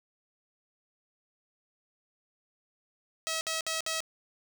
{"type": "tone bursts", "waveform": "5% pulse", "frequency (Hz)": 644, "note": "E5", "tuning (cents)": -41, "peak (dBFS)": -19, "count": 4, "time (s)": [3.27, 4.004], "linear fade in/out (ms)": 0, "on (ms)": 140, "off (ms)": 58, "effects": []}